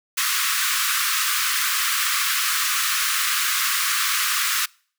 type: high-pass noise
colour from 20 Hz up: pink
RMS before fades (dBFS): -22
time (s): 0.17-4.66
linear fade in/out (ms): 10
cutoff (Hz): 1100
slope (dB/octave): 96
effects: noise-tail reverb RT60 0.5 s tail -26 dB re dry